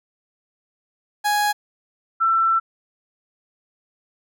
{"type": "tone pair in turn", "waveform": ["30% pulse", "sine"], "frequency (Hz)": [830.6, 1339.2], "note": ["G#5", "E6"], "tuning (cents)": [0, 27], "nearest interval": "minor sixth", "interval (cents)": 827, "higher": "second", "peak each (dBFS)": -15, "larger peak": "neither", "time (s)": [[1.24, 1.53], [2.2, 2.6]], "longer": "second", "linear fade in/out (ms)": 20, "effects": []}